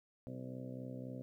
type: harmonic tone with a mistuned harmonic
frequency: 63.8 Hz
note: C2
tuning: 43 cents flat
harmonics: 2 / 3 / 4 / 5 / 6 / 7 / 8 / 9 / 10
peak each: -47 / -52 / -47 / -59 / -58 / -62 / -52 / -55 / -61 dBFS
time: 0.27-1.22 s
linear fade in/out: 0 ms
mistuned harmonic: 7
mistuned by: -25 cents
effects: 13-bit